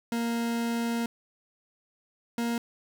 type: tone pair in turn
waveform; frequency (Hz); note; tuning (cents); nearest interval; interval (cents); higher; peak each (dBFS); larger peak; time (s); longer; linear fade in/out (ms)
40% pulse; 233.1 / 234.4; A#3 / A#3; 0 / +10; unison; 10; second; -26; neither; 0.12-1.06 / 2.38-2.58; first; 2
effects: 11-bit